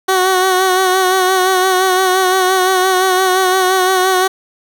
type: tone with vibrato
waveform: 15% pulse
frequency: 373.1 Hz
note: F#4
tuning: 14 cents sharp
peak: -4 dBFS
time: 0.08-4.28 s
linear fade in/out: 10 ms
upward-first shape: sine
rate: 5.8 Hz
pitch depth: 36 cents each way
effects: none